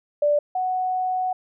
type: tone pair in turn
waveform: sine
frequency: 587.3 / 740.6 Hz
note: D5 / F#5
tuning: 0 / +1 cents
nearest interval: major third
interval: 401 cents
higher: second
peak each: -16 / -21 dBFS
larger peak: first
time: 0.22-0.39 / 0.55-1.33 s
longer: second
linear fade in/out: 5 ms
effects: none